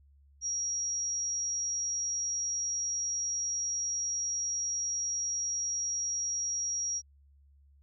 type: tone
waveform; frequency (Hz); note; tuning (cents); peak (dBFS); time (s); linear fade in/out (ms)
sine; 5670; F8; +25; -30; 0.41-7.02; 50
effects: added 70 Hz sine -58 dBFS peak until 7.82 s